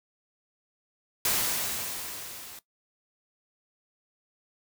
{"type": "noise with level ramp", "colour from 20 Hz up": "white", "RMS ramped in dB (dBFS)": [-25, -45], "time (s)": [1.25, 2.59], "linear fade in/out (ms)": 2, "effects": ["noise-tail reverb RT60 0.1 s tail -17 dB re dry"]}